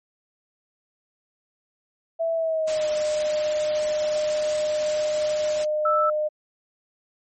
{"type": "tone with pitch glide", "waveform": "sine", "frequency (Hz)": [659.3, 608.1], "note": ["E5", "D#5"], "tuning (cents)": [0, -40], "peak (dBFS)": -21, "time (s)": [2.19, 6.29], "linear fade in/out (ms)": 20, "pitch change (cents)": -140, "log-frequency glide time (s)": [2.34, 2.89]}
{"type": "noise", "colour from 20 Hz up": "white", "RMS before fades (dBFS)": -33, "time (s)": [2.67, 5.65], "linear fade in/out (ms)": 10}
{"type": "tone", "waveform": "sine", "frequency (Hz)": 1318.5, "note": "E6", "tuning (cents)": 0, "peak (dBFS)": -19, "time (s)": [5.85, 6.1], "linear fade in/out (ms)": 5}
{"effects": ["MP3 32 kbps"]}